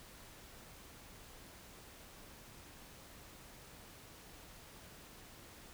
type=silence; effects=pink hiss -56 dBFS RMS until 5.73 s